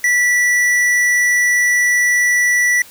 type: tone with tanh clipping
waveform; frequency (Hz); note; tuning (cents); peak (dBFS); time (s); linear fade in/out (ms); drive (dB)
triangle; 1959; B6; -15; -13; 0.04-2.82; 2; 16
effects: white hiss -41 dBFS RMS until 2.9 s